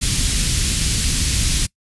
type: band-stop noise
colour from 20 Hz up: pink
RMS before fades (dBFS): -18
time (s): 0.01-1.67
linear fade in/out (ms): 20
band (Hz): 160 to 3400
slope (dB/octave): 12
effects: noise-tail reverb RT60 0.1 s tail -23 dB re dry + resampled to 24000 Hz